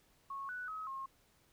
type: tone with pitch steps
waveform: sine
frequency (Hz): 1098 / 1483 / 1276 / 1075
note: C#6 / F#6 / D#6 / C6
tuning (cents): -17 / +4 / +43 / +47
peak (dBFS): -40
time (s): 0.3-1.06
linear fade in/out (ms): 5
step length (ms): 190
effects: pink hiss -70 dBFS RMS until 1.52 s